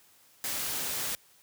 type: noise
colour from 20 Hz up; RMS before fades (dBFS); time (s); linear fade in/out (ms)
white; -33; 0.44-1.15; 0
effects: white hiss -61 dBFS RMS until 1.42 s + high-pass 60 Hz 12 dB/octave